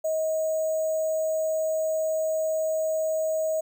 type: tone with sample-and-hold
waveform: sine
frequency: 632 Hz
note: D#5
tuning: 27 cents sharp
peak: -23 dBFS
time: 0.04-3.61 s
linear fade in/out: 10 ms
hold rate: 7350 Hz
effects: none